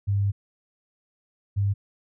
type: tone pair in turn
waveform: sine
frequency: 100 / 100 Hz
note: G2 / G2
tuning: +35 / +35 cents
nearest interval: unison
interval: 0 cents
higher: neither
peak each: -20 dBFS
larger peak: neither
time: 0.07-0.32 / 1.56-1.74 s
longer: first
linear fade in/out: 20 ms
effects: none